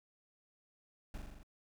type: noise with echo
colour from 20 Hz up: brown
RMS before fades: -43 dBFS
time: 1.14-1.18 s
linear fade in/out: 2 ms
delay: 42 ms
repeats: 6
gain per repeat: -2 dB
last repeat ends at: 1.432 s
effects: none